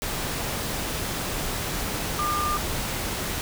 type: tone in noise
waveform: sine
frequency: 1200 Hz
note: D6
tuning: 37 cents sharp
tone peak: -24 dBFS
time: 2.19-2.57 s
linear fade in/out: 0 ms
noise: pink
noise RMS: -29 dBFS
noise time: 0.02-3.41 s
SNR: +2 dB
effects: none